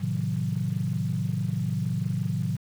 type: chord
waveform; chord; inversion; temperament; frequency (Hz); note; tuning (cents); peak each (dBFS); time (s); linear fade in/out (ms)
sine; A diminished seventh; none; equal with one note detuned; 110 / 130.81 / 155.56 / 181.71; A2 / C3 / Eb3 / Gb3; 0 / 0 / 0 / -31; -30; 0-2.57; 20
effects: tanh soft clip ceiling -15 dBFS + 8-bit